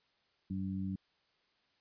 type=harmonic tone; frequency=95.4 Hz; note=G2; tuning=47 cents flat; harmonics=1 / 2 / 3; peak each=-41 / -36 / -44 dBFS; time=0.5-0.96 s; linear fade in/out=5 ms; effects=white hiss -74 dBFS RMS until 1.8 s + resampled to 11025 Hz